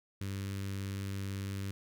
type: tone with notch filter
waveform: sawtooth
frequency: 98 Hz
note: G2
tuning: in tune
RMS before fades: -38 dBFS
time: 0.21-1.71 s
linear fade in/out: 0 ms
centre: 740 Hz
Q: 0.59
effects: none